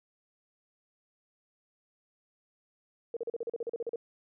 sine tone bursts, 466.2 Hz, A#4, in tune, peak -31 dBFS, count 13, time 3.14-3.959 s, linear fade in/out 2 ms, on 27 ms, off 39 ms, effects none

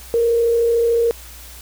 sine tone with frequency modulation, 466.2 Hz, A#4, in tune, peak -13 dBFS, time 0.14-1.11 s, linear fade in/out 0 ms, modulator 33.6 Hz, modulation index 0.24, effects added 60 Hz sine -39 dBFS peak until 1.61 s + white hiss -40 dBFS RMS until 1.61 s

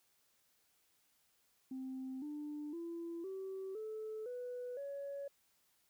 sine tone with pitch steps, 261.6 / 297 / 337.3 / 383 / 434.9 / 493.8 / 560.8 Hz, C4 / D4 / E4 / G4 / A4 / B4 / C#5, 0 / +20 / +40 / -40 / -20 / 0 / +20 cents, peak -40 dBFS, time 1.71-5.28 s, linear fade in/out 5 ms, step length 510 ms, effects tanh soft clip ceiling -38 dBFS + white hiss -75 dBFS RMS until 5.89 s

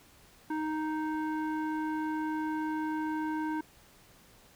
square tone with low-pass filter, 311.1 Hz, D#4, in tune, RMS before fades -33 dBFS, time 0.5-3.61 s, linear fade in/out 5 ms, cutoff 1300 Hz, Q 2.4, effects pink hiss -59 dBFS RMS until 4.55 s

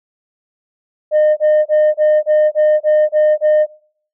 sine tone bursts, 610 Hz, D#5, 34 cents flat, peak -6 dBFS, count 9, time 1.11-3.666 s, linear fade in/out 50 ms, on 260 ms, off 27 ms, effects noise-tail reverb RT60 0.5 s tail -21 dB re dry + tanh soft clip ceiling -7 dBFS

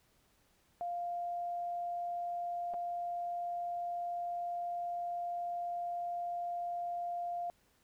sine tone with dropouts, 698.5 Hz, F5, in tune, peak -35 dBFS, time 0.81-7.5 s, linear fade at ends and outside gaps 0 ms, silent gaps 2.737-2.742 s, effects pink hiss -71 dBFS RMS until 7.83 s

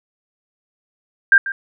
sine tone with echo, 1589 Hz, G6, 23 cents sharp, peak -6 dBFS, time 1.32-1.38 s, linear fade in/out 2 ms, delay 140 ms, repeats 1, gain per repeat -15 dB, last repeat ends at 1.52 s, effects none

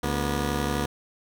10% pulse tone pair together, 71.86 / 241.7 Hz, D2 / B3, -37 / -37 cents, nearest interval octave + major sixth, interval 2100 cents, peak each -18 / -21 dBFS, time 0.03-0.86 s, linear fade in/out 5 ms, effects none

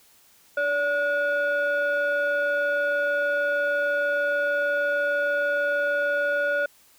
sine tone pair together, 575.4 / 1449 Hz, D5 / F#6, -36 / -37 cents, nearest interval octave + major third, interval 1599 cents, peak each -22 dBFS, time 0.57-6.66 s, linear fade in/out 5 ms, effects tanh soft clip ceiling -18 dBFS + white hiss -57 dBFS RMS until 6.98 s

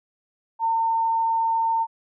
sine tone, 907 Hz, A#5, 48 cents flat, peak -19 dBFS, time 0.59-1.87 s, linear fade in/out 50 ms, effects none

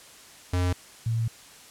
square / sine tone pair in turn, 90 / 114.21 Hz, F#2 / A#2, -47 / -35 cents, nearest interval major third, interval 412 cents, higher second, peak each -23 dBFS, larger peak neither, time 0.53-0.73 / 1.06-1.28 s, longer second, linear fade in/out 5 ms, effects white hiss -49 dBFS RMS until 1.7 s + low-pass 10000 Hz 12 dB/octave

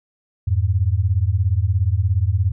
sine beating tone pair, 86 / 103 Hz, F2 / G#2, -26 / -14 cents, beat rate 17 Hz, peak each -18 dBFS, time 0.47-2.52 s, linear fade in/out 10 ms, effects none

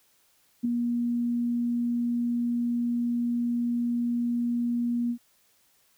sine tone with ADSR envelope, 238.7 Hz, A#3, 41 cents sharp, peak -20 dBFS, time 0.63-5.18 s, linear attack 20 ms, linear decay 4 ms, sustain -4 dB, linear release 78 ms, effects white hiss -65 dBFS RMS until 5.97 s

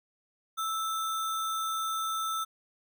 sine tone with sample-and-hold, 1318.5 Hz, E6, in tune, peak -29 dBFS, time 0.57-2.45 s, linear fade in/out 20 ms, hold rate 4900 Hz, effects none

